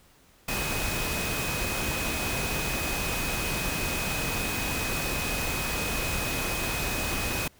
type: tone in noise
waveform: sine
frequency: 2517 Hz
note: D#7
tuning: 19 cents sharp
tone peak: -34 dBFS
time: 0.48-7.48 s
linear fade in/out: 5 ms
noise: pink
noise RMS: -30 dBFS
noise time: 0.48-7.48 s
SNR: -7 dB
effects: pink hiss -59 dBFS RMS until 7.59 s